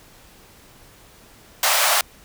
pink high-pass noise, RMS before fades -18 dBFS, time 1.63-2.01 s, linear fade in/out 2 ms, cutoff 600 Hz, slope 48 dB/octave, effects pink hiss -49 dBFS RMS until 2.24 s

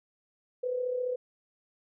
sine tone with amplitude modulation, 500 Hz, B4, 21 cents sharp, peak -26 dBFS, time 0.63-1.16 s, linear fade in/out 10 ms, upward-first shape sine, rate 34.7 Hz, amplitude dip 55%, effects none

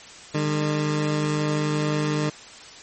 20% pulse tone pair together, 150.8 / 201.9 Hz, D3 / G#3, +46 / -49 cents, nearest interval perfect fourth, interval 505 cents, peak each -17 / -27 dBFS, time 0.34-2.3 s, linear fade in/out 10 ms, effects white hiss -43 dBFS RMS until 2.82 s + MP3 32 kbps

